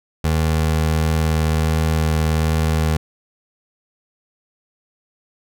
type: tone with vibrato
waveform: 25% pulse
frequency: 79 Hz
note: D#2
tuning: 27 cents sharp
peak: -12 dBFS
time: 0.24-2.97 s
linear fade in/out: 5 ms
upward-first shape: triangle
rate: 1.4 Hz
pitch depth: 11 cents each way
effects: none